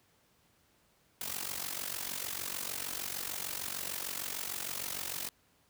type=noise with amplitude modulation; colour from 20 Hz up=white; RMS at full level=-35 dBFS; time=1.21-5.29 s; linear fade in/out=2 ms; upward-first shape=sine; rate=46.6 Hz; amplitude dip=80%; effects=pink hiss -69 dBFS RMS until 5.69 s + high-pass 60 Hz 12 dB/octave